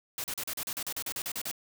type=noise bursts; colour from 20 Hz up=white; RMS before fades=-35 dBFS; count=14; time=0.18-1.514 s; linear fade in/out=2 ms; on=60 ms; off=38 ms; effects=none